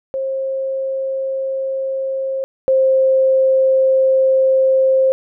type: tone pair in turn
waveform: sine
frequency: 534 / 528.2 Hz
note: C5 / C5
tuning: +35 / +16 cents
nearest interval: unison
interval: 19 cents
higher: first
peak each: -18 / -10 dBFS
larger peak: second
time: 0.14-2.44 / 2.68-5.12 s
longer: second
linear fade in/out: 0 ms
effects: none